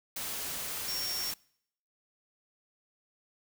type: tone in noise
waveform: sine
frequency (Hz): 5520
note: F8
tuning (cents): -21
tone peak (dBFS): -34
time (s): 0.88-1.31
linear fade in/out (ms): 5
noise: white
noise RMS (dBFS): -37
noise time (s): 0.16-1.34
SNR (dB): 0
effects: noise-tail reverb RT60 0.7 s tail -25 dB re dry